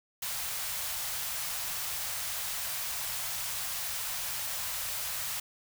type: band-stop noise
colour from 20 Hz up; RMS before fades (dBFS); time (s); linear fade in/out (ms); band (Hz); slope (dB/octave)
white; -35; 0.22-5.4; 5; 150 to 600; 24
effects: none